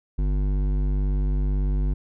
sine tone with hard clipping, 49.06 Hz, G1, 2 cents sharp, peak -22 dBFS, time 0.18-1.94 s, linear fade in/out 10 ms, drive 12 dB, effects none

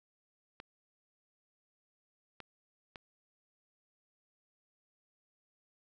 clicks, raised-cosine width 0.3 ms, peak -29 dBFS, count 3, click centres 0.601 / 2.403 / 2.958 s, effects none

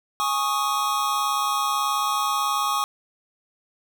square chord, Ab suspended fourth, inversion none, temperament just, 830.6 / 1107.5 / 1245.9 Hz, Ab5 / Db6 / Eb6, 0 / -2 / +2 cents, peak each -29 / -25 / -27 dBFS, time 0.2-2.84 s, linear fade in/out 0 ms, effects none

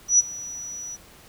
sine tone with ADSR envelope, 5880 Hz, F#8, 12 cents flat, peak -11 dBFS, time 0.08-0.97 s, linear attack 110 ms, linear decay 23 ms, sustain -21 dB, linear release 28 ms, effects pink hiss -50 dBFS RMS until 1.28 s

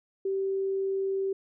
sine tone, 387.6 Hz, G4, 20 cents flat, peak -26 dBFS, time 0.25-1.33 s, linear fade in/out 5 ms, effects none

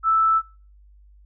sine tone, 1318 Hz, E6, 1 cent flat, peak -15 dBFS, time 0.03-0.42 s, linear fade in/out 50 ms, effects noise-tail reverb RT60 0.4 s tail -26 dB re dry + added 50 Hz sine -48 dBFS peak until 1.25 s

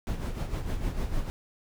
brown noise with tremolo, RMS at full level -28 dBFS, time 0.07-1.3 s, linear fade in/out 0 ms, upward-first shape sine, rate 6.6 Hz, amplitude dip 60%, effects none

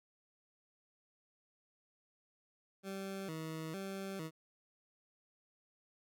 20% pulse tone with vibrato, 176 Hz, F3, 14 cents sharp, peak -36 dBFS, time 2.83-4.31 s, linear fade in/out 50 ms, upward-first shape square, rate 1.1 Hz, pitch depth 170 cents each way, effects none

